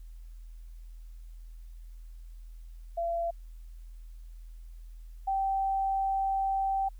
sine tone pair in turn, 679 / 777.1 Hz, F5 / G5, -49 / -15 cents, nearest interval major second, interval 234 cents, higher second, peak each -28 / -26 dBFS, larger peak second, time 2.97-3.31 / 5.27-6.89 s, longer second, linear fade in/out 10 ms, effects added 41 Hz sine -43 dBFS peak until 6.99 s + white hiss -70 dBFS RMS until 6.99 s

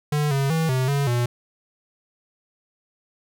square tone with pitch steps, 148.6 / 137.4 / 161.7 / 129.5 / 141 / 120.9 Hz, D3 / C#3 / E3 / C3 / C#3 / B2, +21 / -15 / -33 / -17 / +30 / -36 cents, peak -20 dBFS, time 0.12-1.26 s, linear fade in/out 5 ms, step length 190 ms, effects none

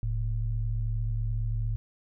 sine tone pair together, 41.39 / 110.5 Hz, E1 / A2, +8 / +8 cents, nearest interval octave + perfect fourth, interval 1700 cents, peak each -29 / -29 dBFS, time 0.03-1.76 s, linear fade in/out 0 ms, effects none

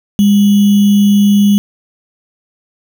sine tone with sample-and-hold, 203.1 Hz, G#3, 38 cents flat, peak -5 dBFS, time 0.19-1.58 s, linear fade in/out 0 ms, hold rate 3150 Hz, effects none

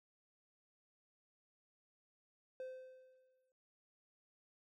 triangle tone with exponential decay, 516 Hz, C5, 24 cents flat, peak -40 dBFS, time 2.6-3.52 s, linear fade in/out 1 ms, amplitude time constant 200 ms, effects none

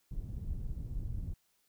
pink low-pass noise, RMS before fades -38 dBFS, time 0.11-1.34 s, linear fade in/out 10 ms, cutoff 110 Hz, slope 12 dB/octave, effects white hiss -74 dBFS RMS until 1.68 s

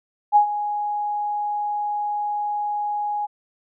sine tone with ADSR envelope, 830.6 Hz, G#5, in tune, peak -9 dBFS, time 0.32-3.27 s, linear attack 39 ms, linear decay 99 ms, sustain -13 dB, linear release 23 ms, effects none

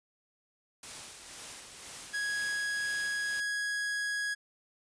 white noise with tremolo, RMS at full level -43 dBFS, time 0.83-3.4 s, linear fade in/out 2 ms, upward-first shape sine, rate 2 Hz, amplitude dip 40%
45% pulse tone, 1661.2 Hz, G#6, in tune, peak -31 dBFS, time 2.13-4.35 s, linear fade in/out 20 ms
effects resampled to 22050 Hz

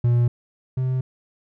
triangle tone pair in turn, 120.1 / 129.11 Hz, B2 / C3, -48 / -23 cents, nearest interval minor second, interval 125 cents, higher second, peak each -13 / -18 dBFS, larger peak first, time 0.04-0.28 / 0.77-1.01 s, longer neither, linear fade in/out 5 ms, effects none

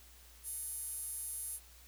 5% pulse tone with high-pass filter, 740 Hz, F#5, in tune, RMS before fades -42 dBFS, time 0.43-1.6 s, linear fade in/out 50 ms, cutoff 11000 Hz, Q 5.4, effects added 60 Hz sine -59 dBFS peak until 1.87 s + white hiss -60 dBFS RMS until 1.87 s

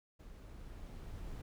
brown noise with level ramp, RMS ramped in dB -52 to -45 dBFS, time 0.19-1.42 s, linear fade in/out 10 ms, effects none

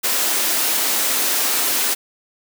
white high-pass noise, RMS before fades -19 dBFS, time 0.03-1.95 s, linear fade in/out 20 ms, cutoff 220 Hz, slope 48 dB/octave, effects none

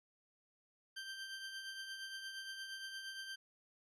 20% pulse tone with tremolo, 1568 Hz, G6, in tune, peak -38 dBFS, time 0.96-3.36 s, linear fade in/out 10 ms, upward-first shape triangle, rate 8.6 Hz, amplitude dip 50%, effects low-pass 10000 Hz 12 dB/octave

